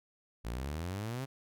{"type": "exponential sweep", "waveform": "sawtooth", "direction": "up", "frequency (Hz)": [54, 138.59], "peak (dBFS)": -32, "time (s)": [0.44, 1.26], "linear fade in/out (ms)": 20, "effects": []}